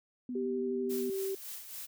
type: tone with vibrato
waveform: sine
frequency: 246.9 Hz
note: B3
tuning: in tune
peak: -35 dBFS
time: 0.29-1.1 s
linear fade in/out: 2 ms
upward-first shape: square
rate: 12 Hz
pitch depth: 22 cents each way
type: tone with pitch glide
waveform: sine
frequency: 390 to 387.1 Hz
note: G4 to G4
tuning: -9 to -22 cents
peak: -32 dBFS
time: 0.35-1.35 s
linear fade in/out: 5 ms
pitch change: -13 cents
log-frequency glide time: 0.87-1.16 s
type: noise with tremolo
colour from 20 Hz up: blue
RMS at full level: -42 dBFS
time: 0.89-1.87 s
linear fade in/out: 20 ms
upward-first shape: sine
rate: 3.6 Hz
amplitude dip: 55%
effects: none